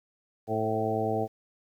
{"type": "harmonic tone with a mistuned harmonic", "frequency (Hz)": 110, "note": "A2", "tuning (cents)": 0, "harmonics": [1, 2, 3, 4, 5, 6, 7], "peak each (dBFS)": [-34, -35, -35, -31, -36, -33, -32], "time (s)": [0.47, 1.28], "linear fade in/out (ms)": 50, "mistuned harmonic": 5, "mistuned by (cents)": -25, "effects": ["10-bit"]}